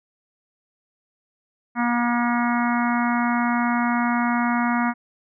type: harmonic tone with a mistuned harmonic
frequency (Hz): 239.1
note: A#3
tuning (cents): +44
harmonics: 1 / 3 / 4 / 5 / 6 / 7 / 8 / 9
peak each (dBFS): -21 / -28 / -27 / -29 / -29 / -35 / -33 / -33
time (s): 1.75-4.94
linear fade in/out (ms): 50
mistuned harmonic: 9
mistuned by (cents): +24
effects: none